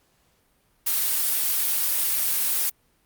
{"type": "noise", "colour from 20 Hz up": "blue", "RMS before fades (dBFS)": -23, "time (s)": [0.86, 2.7], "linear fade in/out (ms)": 10, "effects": ["pink hiss -65 dBFS RMS until 3.05 s", "Opus 48 kbps"]}